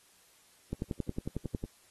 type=click train; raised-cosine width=3 ms; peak=-20 dBFS; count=11; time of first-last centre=0.73-1.639 s; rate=11 Hz; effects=white hiss -63 dBFS RMS until 1.9 s + AAC 32 kbps